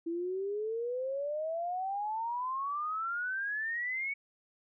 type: exponential sweep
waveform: sine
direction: up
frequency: 328.5 to 2247 Hz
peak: -32 dBFS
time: 0.06-4.14 s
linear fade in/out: 10 ms
effects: none